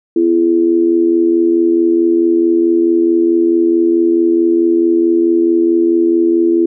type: tone with amplitude modulation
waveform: sine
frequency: 337.3 Hz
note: E4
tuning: 40 cents sharp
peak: -5 dBFS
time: 0.16-6.66 s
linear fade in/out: 5 ms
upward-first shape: sine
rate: 84.6 Hz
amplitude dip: 70%
effects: none